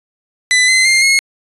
sawtooth tone with pitch steps, 2000 / 2054 / 2109 / 2166 Hz, B6 / C7 / C7 / C#7, +21 / -33 / +13 / -41 cents, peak -5 dBFS, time 0.51-1.19 s, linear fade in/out 0 ms, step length 170 ms, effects resampled to 24000 Hz

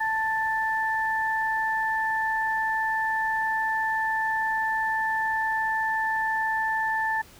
sine tone pair together, 883 / 1764 Hz, A5 / A6, +6 / +4 cents, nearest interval octave, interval 1198 cents, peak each -26 dBFS, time 0-7.22 s, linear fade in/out 10 ms, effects pink hiss -51 dBFS RMS until 7.39 s

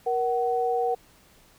sine tone pair together, 472.7 / 750.4 Hz, A#4 / F#5, +24 / +24 cents, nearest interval minor sixth, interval 800 cents, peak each -25 dBFS, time 0.06-0.95 s, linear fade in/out 10 ms, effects pink hiss -57 dBFS RMS until 1.58 s

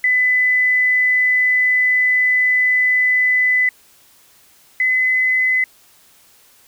sine tone pair in turn, 2004 / 2023 Hz, B6 / B6, +25 / +41 cents, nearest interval unison, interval 16 cents, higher second, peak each -12 / -13 dBFS, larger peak first, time 0.04-3.69 / 4.8-5.64 s, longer first, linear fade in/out 2 ms, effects white hiss -51 dBFS RMS until 6.67 s

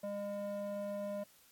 square tone with band-pass filter, 202.7 Hz, G#3, 42 cents flat, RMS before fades -40 dBFS, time 0.03-1.24 s, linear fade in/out 10 ms, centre 510 Hz, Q 5.6, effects white hiss -65 dBFS RMS until 1.51 s + AAC 64 kbps

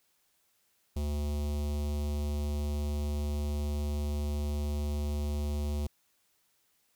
square tone with notch filter, 73.42 Hz, D2, in tune, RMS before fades -32 dBFS, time 0.96-5.87 s, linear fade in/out 5 ms, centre 1600 Hz, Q 0.58, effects white hiss -72 dBFS RMS until 6.95 s

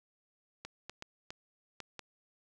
clicks, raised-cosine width 0.2 ms, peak -25 dBFS, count 6, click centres 0.65 / 0.896 / 1.024 / 1.305 / 1.803 / 1.993 s, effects none

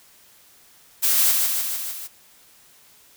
blue noise with echo, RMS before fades -19 dBFS, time 1.02-1.33 s, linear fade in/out 20 ms, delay 150 ms, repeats 5, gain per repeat -3 dB, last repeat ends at 2.08 s, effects white hiss -53 dBFS RMS until 3.16 s

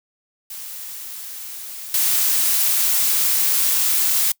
blue noise with level steps, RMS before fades -33 / -18 dBFS, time 0.5-4.32 s, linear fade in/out 5 ms, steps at 1.94 s, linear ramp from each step 2 ms, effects noise-tail reverb RT60 0.1 s tail -24 dB re dry

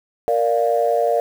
sine chord, Bb major, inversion none, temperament equal, 466.2 / 587.3 / 698.5 Hz, Bb4 / D5 / F5, 0 / 0 / 0 cents, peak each -19 dBFS, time 0.28-1.2 s, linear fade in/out 0 ms, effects tanh soft clip ceiling -6 dBFS + 7-bit

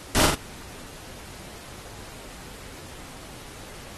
pink noise with echo, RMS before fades -21 dBFS, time 0.15-0.26 s, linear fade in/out 0 ms, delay 42 ms, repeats 2, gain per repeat -3 dB, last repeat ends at 0.344 s, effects pink hiss -43 dBFS RMS until 3.97 s + AAC 32 kbps

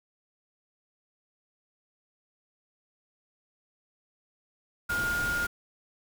sine tone in noise, 1420 Hz, F6, 28 cents sharp, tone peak -27 dBFS, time 4.89-5.47 s, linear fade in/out 10 ms, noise pink, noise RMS -36 dBFS, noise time 4.89-5.47 s, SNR +6 dB, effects none

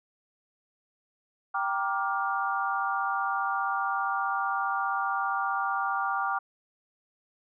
sine chord, G minor seventh, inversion none, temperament just, 784 / 940.8 / 1176 / 1411.2 Hz, G5 / Bb5 / D6 / F6, 0 / +16 / +2 / +18 cents, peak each -31 / -35 / -30 / -32 dBFS, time 1.54-6.39 s, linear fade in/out 10 ms, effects none

